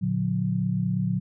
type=chord; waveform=sine; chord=Bb augmented; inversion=none; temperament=just; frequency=116.54 / 145.68 / 182.1 Hz; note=Bb2 / D3 / F#3; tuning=0 / -14 / -27 cents; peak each=-28 / -29 / -25 dBFS; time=0.01-1.2 s; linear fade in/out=20 ms; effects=none